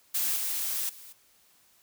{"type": "noise with level steps", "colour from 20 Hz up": "blue", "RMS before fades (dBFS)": [-28, -31, -48], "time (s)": [0.14, 1.13], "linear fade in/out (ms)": 10, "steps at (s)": [0.36, 0.89], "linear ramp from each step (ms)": 5, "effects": ["white hiss -63 dBFS RMS until 1.82 s"]}